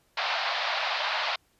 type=band-pass noise; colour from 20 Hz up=pink; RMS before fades=-29 dBFS; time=0.17-1.36 s; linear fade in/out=5 ms; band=630 to 4700 Hz; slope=48 dB/octave; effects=pink hiss -67 dBFS RMS until 1.59 s + resampled to 32000 Hz